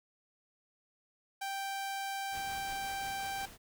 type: tone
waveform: sawtooth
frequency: 784 Hz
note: G5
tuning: in tune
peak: -32 dBFS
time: 1.41-3.46 s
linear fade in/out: 10 ms
type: noise with tremolo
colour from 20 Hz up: pink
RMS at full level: -48 dBFS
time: 2.31-3.58 s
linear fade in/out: 50 ms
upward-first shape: triangle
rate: 5.6 Hz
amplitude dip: 45%
effects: none